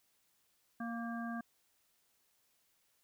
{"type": "harmonic tone with a mistuned harmonic", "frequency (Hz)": 233.1, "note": "A#3", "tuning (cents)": 0, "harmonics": [1, 3, 5, 7], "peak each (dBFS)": [-39, -46, -48, -47], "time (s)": [0.8, 1.41], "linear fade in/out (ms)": 5, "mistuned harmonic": 7, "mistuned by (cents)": -26, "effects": ["white hiss -75 dBFS RMS until 3.03 s"]}